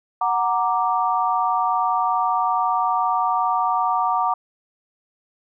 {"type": "chord", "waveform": "sine", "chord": "Gb augmented", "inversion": "none", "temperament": "equal", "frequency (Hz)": [740, 932.3, 1174.7], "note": ["Gb5", "Bb5", "D6"], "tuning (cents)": [0, 0, 0], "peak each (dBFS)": -22, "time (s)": [0.21, 4.34], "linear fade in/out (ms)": 5, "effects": []}